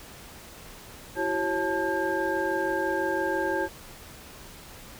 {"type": "tone cluster", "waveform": "sine", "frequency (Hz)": [334, 380, 547, 876, 1604], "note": ["E4", "F#4", "C#5", "A5", "G6"], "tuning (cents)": [23, 46, -23, -8, 39], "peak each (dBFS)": -31, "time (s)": [1.15, 3.69], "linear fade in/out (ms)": 50, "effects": ["pink hiss -46 dBFS RMS until 4.99 s"]}